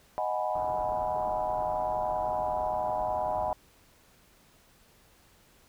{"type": "chord", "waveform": "sine", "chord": "G# minor seventh", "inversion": "second", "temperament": "equal", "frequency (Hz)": [622.3, 740, 830.6, 987.8], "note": ["D#5", "F#5", "G#5", "B5"], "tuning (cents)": [0, 0, 0, 0], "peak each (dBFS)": [-32, -32, -34, -35], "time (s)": [0.18, 3.53], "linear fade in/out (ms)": 0}
{"type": "low-pass noise", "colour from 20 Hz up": "pink", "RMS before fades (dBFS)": -44, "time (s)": [0.55, 3.53], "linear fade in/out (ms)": 2, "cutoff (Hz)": 1400, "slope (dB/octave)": 48}
{"effects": ["pink hiss -61 dBFS RMS until 5.68 s"]}